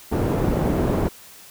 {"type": "low-pass noise", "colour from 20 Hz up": "white", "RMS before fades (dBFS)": -21, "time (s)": [0.11, 1.09], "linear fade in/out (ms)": 20, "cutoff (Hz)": 410, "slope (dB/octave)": 12, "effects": ["white hiss -45 dBFS RMS until 1.5 s"]}